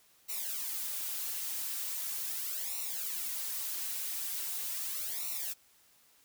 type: noise with flanger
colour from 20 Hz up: blue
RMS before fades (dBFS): -37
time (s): 0.28-5.54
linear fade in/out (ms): 20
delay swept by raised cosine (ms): 0.61 to 5.11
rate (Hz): 0.4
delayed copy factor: -1
effects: white hiss -65 dBFS RMS until 6.24 s